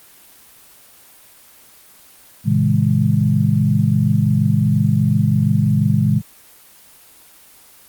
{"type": "tone cluster", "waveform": "sine", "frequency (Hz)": [110.4, 133.2, 158.9, 205.4], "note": ["A2", "C3", "D#3", "G#3"], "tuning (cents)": [6, 31, 37, -19], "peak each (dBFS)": -18, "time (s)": [2.44, 6.22], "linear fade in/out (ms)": 50, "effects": ["white hiss -46 dBFS RMS until 7.88 s", "Opus 24 kbps"]}